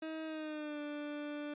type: tone with pitch glide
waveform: 30% pulse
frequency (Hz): 317.4 to 294.4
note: D#4 to D4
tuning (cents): +35 to +4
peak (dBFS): -37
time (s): 0.02-1.54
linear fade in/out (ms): 5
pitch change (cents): -131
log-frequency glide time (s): 0.25-0.8
effects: resampled to 8000 Hz